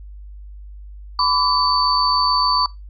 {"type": "tone cluster", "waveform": "sine", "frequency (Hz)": [1006, 1153, 4548], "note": ["B5", "D6", "C#8"], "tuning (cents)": [32, -32, 44], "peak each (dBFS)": -19, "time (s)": [1.19, 2.66], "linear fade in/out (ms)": 2, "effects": ["noise-tail reverb RT60 0.2 s tail -22 dB re dry", "added 50 Hz sine -34 dBFS peak until 2.89 s"]}